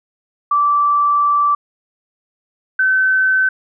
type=tone pair in turn; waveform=sine; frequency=1164 / 1528.6 Hz; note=D6 / G6; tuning=-16 / -44 cents; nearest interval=perfect fourth; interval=472 cents; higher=second; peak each=-11 dBFS; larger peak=neither; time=0.51-1.55 / 2.79-3.49 s; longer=first; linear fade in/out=5 ms; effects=none